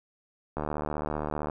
click train, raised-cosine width 1 ms, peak -17 dBFS, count 71, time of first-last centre 0.57-1.498 s, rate 75.4 Hz, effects none

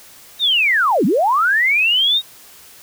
sine linear two-way sweep, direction down then up, 3800 to 170 to 3800 Hz, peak -12 dBFS, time 0.39-2.22 s, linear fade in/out 50 ms, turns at 1.05 s, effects white hiss -43 dBFS RMS until 2.82 s

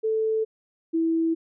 sine tone pair in turn, 440 / 327.4 Hz, A4 / E4, 0 / -12 cents, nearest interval perfect fourth, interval 512 cents, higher first, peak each -21 / -20 dBFS, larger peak second, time 0.03-0.45 / 0.93-1.35 s, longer neither, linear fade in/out 20 ms, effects none

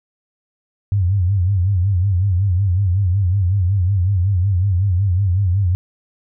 sine tone with vibrato, 94.3 Hz, F#2, 33 cents sharp, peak -13 dBFS, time 0.92-5.75 s, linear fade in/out 0 ms, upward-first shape sine, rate 5.4 Hz, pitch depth 140 cents each way, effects none

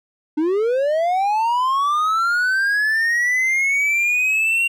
triangle linear sweep, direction up, 293.7 to 2767 Hz, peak -14 dBFS, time 0.37-4.68 s, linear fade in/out 10 ms, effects none

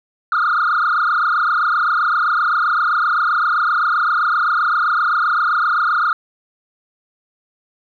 sine tone with frequency modulation, 1318.5 Hz, E6, in tune, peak -12 dBFS, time 0.32-6.13 s, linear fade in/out 2 ms, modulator 27.7 Hz, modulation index 4.5, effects tanh soft clip ceiling -11 dBFS

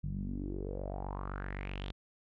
sawtooth tone with low-pass filter sweep, 47.78 Hz, G1, 44 cents flat, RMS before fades -39 dBFS, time 0.03-1.92 s, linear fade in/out 10 ms, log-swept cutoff 150 to 3700 Hz, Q 5.2, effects none

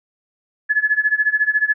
sine tone with tremolo, 1710 Hz, A6, 50 cents flat, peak -11 dBFS, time 0.69-1.74 s, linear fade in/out 20 ms, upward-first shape sine, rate 14 Hz, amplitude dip 90%, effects none

